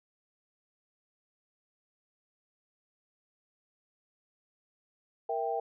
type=chord; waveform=sine; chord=E diminished; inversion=second; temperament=equal with one note detuned; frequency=466.2 / 659.3 / 786.3 Hz; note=Bb4 / E5 / G5; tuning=0 / 0 / +5 cents; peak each=-34 / -35 / -33 dBFS; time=5.29-5.6 s; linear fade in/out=5 ms; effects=none